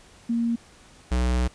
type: tone pair in turn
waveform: sine / square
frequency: 233.1 / 61.74 Hz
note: A#3 / B1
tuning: 0 / 0 cents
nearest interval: octave + major seventh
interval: 2300 cents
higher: first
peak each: -21 dBFS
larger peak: neither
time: 0.29-0.56 / 1.11-1.48 s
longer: second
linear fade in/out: 10 ms
effects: pink hiss -52 dBFS RMS until 1.54 s + resampled to 22050 Hz